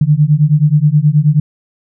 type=beating tone pair; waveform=sine; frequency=145.2 / 154.6 Hz; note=D3 / D#3; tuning=-19 / -11 cents; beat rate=9.4 Hz; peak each=-10 dBFS; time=0.01-1.4 s; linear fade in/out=5 ms; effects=none